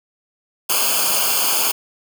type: noise with comb filter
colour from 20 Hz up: white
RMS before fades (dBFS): -18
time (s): 0.69-1.72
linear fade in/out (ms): 10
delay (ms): 0.52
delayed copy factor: -0.95
effects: none